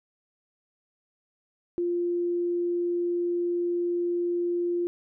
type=tone; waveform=sine; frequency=348.6 Hz; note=F4; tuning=3 cents flat; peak=-24 dBFS; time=1.78-4.87 s; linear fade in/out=0 ms; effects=none